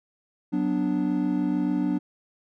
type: chord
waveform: triangle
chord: B minor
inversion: second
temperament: equal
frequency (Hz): 185 / 246.9 / 293.7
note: F#3 / B3 / D4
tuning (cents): 0 / 0 / 0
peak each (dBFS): -26 / -26 / -23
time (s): 0.52-1.99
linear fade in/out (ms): 20
effects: none